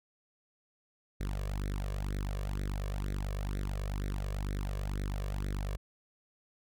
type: tone with flanger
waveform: sawtooth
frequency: 49.12 Hz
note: G1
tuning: 4 cents sharp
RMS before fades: -35 dBFS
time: 1.2-5.77 s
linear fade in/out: 10 ms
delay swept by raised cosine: 0.5 to 1.8 ms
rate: 2.1 Hz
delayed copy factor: +0.95
effects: none